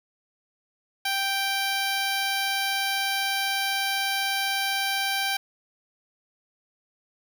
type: tone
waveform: 10% pulse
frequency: 784 Hz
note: G5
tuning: in tune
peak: -16 dBFS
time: 1.05-5.37 s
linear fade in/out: 5 ms
effects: none